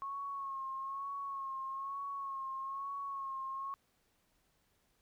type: tone with vibrato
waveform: sine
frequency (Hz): 1092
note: C#6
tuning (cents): -26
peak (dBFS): -38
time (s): 0.02-3.74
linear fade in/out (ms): 0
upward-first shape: sine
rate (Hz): 1.1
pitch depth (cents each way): 39
effects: pink hiss -75 dBFS RMS until 5.01 s